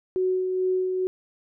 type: tone with tremolo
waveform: sine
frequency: 371 Hz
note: F#4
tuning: 5 cents sharp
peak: -20 dBFS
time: 0.16-1.07 s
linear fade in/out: 0 ms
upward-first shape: sine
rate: 2.3 Hz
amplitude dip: 35%
effects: none